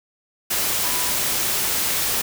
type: tone in noise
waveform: sine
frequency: 987.8 Hz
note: B5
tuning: in tune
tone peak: -33 dBFS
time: 0.83-1.11 s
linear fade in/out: 10 ms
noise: white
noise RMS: -22 dBFS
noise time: 0.5-2.22 s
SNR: -14 dB
effects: none